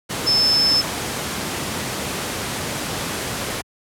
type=tone in noise; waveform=sine; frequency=5250 Hz; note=E8; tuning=8 cents flat; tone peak=-14 dBFS; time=0.26-0.82 s; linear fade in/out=20 ms; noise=pink; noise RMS=-25 dBFS; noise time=0.09-3.62 s; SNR=+8 dB; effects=high-pass 100 Hz 12 dB/octave + low-pass 12000 Hz 12 dB/octave